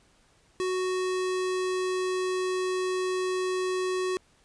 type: tone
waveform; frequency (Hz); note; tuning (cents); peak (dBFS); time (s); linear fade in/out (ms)
square; 370; F#4; 0; -27; 0.6-4.17; 0
effects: pink hiss -63 dBFS RMS until 4.44 s + resampled to 22050 Hz